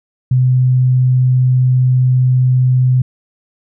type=tone; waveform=sine; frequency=127.5 Hz; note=C3; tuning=44 cents flat; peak=-8 dBFS; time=0.31-3.02 s; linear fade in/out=5 ms; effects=none